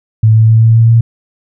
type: tone with pitch steps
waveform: sine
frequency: 110 / 111.02 / 112.05 / 113.09 / 114.14 / 115.2 Hz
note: A2 / A2 / A2 / A2 / A#2 / A#2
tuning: 0 / +16 / +32 / +48 / -36 / -20 cents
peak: -3 dBFS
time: 0.23-1.01 s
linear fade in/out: 5 ms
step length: 130 ms
effects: none